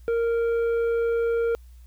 sine tone with tanh clipping, 464.1 Hz, A#4, 8 cents flat, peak -22 dBFS, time 0.08-1.55 s, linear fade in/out 0 ms, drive 7 dB, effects added 60 Hz sine -44 dBFS peak until 1.86 s + white hiss -64 dBFS RMS until 1.86 s

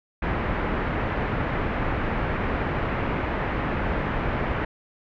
pink low-pass noise, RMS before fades -26 dBFS, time 0.22-4.65 s, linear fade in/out 5 ms, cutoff 2200 Hz, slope 24 dB/octave, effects none

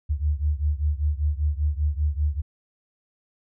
sine beating tone pair, 72.6 / 77.7 Hz, D2 / D#2, -19 / -2 cents, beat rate 5.1 Hz, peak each -23 / -25 dBFS, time 0.09-2.42 s, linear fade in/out 20 ms, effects none

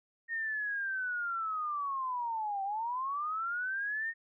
sine linear two-way sweep, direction down then up, 1853 to 770 to 1853 Hz, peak -32 dBFS, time 0.28-4.14 s, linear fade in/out 50 ms, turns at 2.63 s, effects none

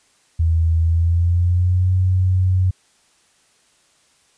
sine tone with pitch glide, 82 to 92.58 Hz, E2 to F#2, -9 to +2 cents, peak -13 dBFS, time 0.39-2.71 s, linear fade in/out 10 ms, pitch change +211 cents, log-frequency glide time 0.81-1.93 s, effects white hiss -58 dBFS RMS until 4.37 s + resampled to 22050 Hz

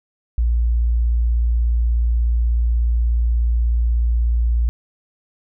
sine tone, 58.27 Hz, A#1, in tune, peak -14 dBFS, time 0.38-4.69 s, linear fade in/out 0 ms, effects none

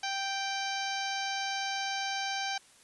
harmonic tone with a mistuned harmonic, 784 Hz, G5, in tune, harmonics 1 / 2 / 3 / 4 / 5 / 6 / 7 / 8, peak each -35 / -38 / -40 / -41 / -42 / -43 / -43 / -44 dBFS, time 0.03-2.58 s, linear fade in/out 5 ms, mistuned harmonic 4, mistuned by -23 cents, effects white hiss -59 dBFS RMS until 2.83 s + resampled to 24000 Hz

